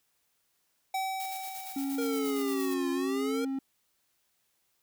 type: tone with exponential decay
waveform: square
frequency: 765 Hz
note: G5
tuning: 42 cents flat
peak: -29 dBFS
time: 0.94-3.01 s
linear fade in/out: 5 ms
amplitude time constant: 450 ms
type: noise with tremolo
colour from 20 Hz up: blue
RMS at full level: -42 dBFS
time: 1.2-2.74 s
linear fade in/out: 0 ms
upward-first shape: square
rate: 8.6 Hz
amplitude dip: 45%
type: tone with pitch glide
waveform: triangle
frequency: 274.8 to 269 Hz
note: C#4 to C4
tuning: -15 to +48 cents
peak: -28 dBFS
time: 1.76-3.59 s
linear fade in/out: 5 ms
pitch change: -37 cents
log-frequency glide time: 2.3-3.26 s
type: exponential two-way sweep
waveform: square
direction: down then up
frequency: 471.2 to 344.6 to 471.2 Hz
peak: -32 dBFS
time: 1.98-3.45 s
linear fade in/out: 5 ms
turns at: 2.91 s
effects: white hiss -74 dBFS RMS until 4.82 s